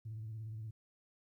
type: tone with vibrato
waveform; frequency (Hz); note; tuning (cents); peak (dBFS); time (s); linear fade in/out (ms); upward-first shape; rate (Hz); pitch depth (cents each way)
sine; 110; A2; 0; -40; 0.05-0.71; 10; square; 17; 44
effects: tanh soft clip ceiling -38 dBFS + 13-bit